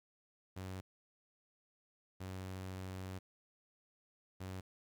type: tone bursts at uneven times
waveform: sawtooth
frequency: 93.8 Hz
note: F#2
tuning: 24 cents sharp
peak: -39 dBFS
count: 3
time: 0.56-0.81 / 2.2-3.19 / 4.4-4.61 s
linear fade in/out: 10 ms
effects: 13-bit